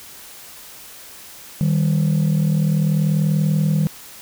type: tone pair together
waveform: sine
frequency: 155.56 / 195.99 Hz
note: D#3 / G3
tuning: 0 / 0 cents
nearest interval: major third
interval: 400 cents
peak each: -14 / -18 dBFS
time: 1.61-3.87 s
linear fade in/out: 0 ms
effects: tanh soft clip ceiling -12 dBFS + white hiss -40 dBFS RMS until 4.21 s